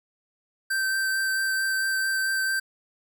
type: tone with vibrato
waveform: square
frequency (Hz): 1557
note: G6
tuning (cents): -12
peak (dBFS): -24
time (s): 0.7-2.6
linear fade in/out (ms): 10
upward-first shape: triangle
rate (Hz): 4.5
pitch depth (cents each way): 14
effects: none